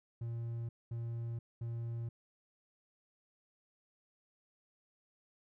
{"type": "tone bursts", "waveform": "triangle", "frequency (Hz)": 116.54, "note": "A#2", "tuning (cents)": 0, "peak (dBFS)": -35, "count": 3, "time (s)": [0.21, 2.09], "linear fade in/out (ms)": 5, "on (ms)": 480, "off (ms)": 220, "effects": []}